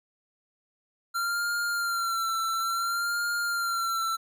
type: tone with vibrato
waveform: square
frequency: 1373 Hz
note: F6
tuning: 30 cents flat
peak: -27 dBFS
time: 1.14-4.17 s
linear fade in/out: 20 ms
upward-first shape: sine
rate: 0.58 Hz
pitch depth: 44 cents each way
effects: none